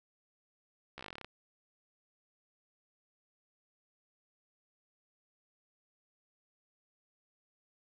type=slowing click train; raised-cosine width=0.3 ms; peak=-28 dBFS; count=13; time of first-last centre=0.98-1.246 s; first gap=14 ms; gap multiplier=1.08; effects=none